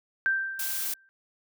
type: tone with exponential decay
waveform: sine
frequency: 1568 Hz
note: G6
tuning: in tune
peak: -20 dBFS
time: 0.26-1.09 s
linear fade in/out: 0 ms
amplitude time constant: 180 ms
type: noise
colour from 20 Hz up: blue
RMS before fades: -31 dBFS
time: 0.59-0.94 s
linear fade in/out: 5 ms
effects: none